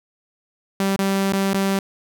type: tone with dropouts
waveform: sawtooth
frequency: 195 Hz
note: G3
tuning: 9 cents flat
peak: -14 dBFS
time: 0.8-1.79 s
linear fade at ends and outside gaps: 2 ms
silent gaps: 0.962-0.99 / 1.324-1.333 / 1.533-1.542 s
effects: none